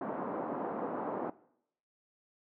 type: band-pass noise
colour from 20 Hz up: pink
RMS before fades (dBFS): -37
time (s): 0.01-1.3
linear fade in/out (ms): 5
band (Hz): 220 to 1100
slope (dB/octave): 24
effects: noise-tail reverb RT60 0.7 s tail -19 dB re dry